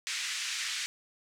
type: band-pass noise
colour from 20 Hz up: pink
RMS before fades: -35 dBFS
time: 0.07-0.86 s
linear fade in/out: 0 ms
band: 1800 to 7700 Hz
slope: 24 dB/octave
effects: none